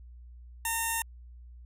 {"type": "tone with notch filter", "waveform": "5% pulse", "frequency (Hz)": 913, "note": "A#5", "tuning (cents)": -36, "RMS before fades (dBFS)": -31, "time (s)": [0.65, 1.02], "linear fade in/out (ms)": 2, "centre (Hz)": 4600, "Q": 0.7, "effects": ["added 60 Hz sine -46 dBFS peak until 1.65 s"]}